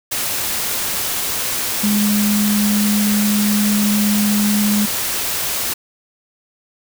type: tone in noise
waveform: sine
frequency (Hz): 207.7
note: G#3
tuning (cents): 0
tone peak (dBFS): -14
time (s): 1.83-4.86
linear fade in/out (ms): 10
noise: white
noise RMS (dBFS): -21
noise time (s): 0.11-5.74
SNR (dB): +4
effects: none